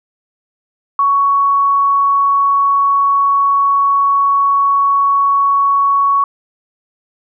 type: tone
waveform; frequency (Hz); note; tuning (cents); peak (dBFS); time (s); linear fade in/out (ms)
sine; 1116; C#6; +11; -9; 0.99-6.24; 2
effects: none